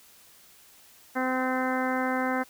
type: harmonic tone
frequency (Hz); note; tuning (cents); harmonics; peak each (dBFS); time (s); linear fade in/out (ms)
257.6; C4; -27; 1 / 2 / 3 / 4 / 5 / 6 / 7 / 8; -29 / -32 / -32 / -35 / -36 / -34 / -38 / -38; 1.15-2.44; 20
effects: white hiss -55 dBFS RMS until 2.49 s